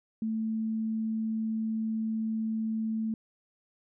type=tone; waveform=sine; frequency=221.1 Hz; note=A3; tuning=9 cents sharp; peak=-28 dBFS; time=0.22-3.14 s; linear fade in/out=2 ms; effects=none